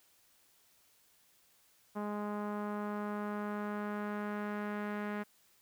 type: tone with low-pass filter sweep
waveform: sawtooth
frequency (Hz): 207.7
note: G#3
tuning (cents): 0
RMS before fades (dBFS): -38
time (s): 1.95-5.24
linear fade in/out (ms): 20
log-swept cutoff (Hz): 1100 to 1800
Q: 1.9
effects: white hiss -68 dBFS RMS until 5.61 s